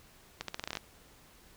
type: accelerating click train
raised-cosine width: 0.2 ms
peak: -18 dBFS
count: 10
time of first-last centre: 0.41-0.771 s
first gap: 73 ms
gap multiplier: 0.84
effects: pink hiss -59 dBFS RMS until 1.56 s